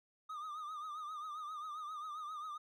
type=tone with vibrato; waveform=triangle; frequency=1225 Hz; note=D#6; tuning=27 cents flat; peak=-40 dBFS; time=0.29-2.58 s; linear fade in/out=10 ms; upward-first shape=triangle; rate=7.5 Hz; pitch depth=90 cents each way; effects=none